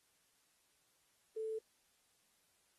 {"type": "tone with quantisation", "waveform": "sine", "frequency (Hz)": 440, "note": "A4", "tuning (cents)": 0, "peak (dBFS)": -38, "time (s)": [1.36, 1.59], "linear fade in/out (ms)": 10, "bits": 11, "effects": ["white hiss -75 dBFS RMS until 2.78 s", "AAC 32 kbps"]}